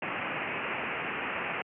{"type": "low-pass noise", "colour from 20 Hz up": "white", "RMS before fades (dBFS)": -34, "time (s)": [0.02, 1.62], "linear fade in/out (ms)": 2, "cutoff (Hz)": 2800, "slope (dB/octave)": 96, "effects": ["high-pass 150 Hz 12 dB/octave"]}